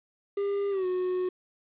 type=tone with pitch glide; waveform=triangle; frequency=401.2 to 365.8 Hz; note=G4 to F#4; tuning=+40 to -20 cents; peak=-24 dBFS; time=0.37-1.29 s; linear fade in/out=5 ms; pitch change=-160 cents; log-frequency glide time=0.7-0.86 s; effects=resampled to 8000 Hz + 9-bit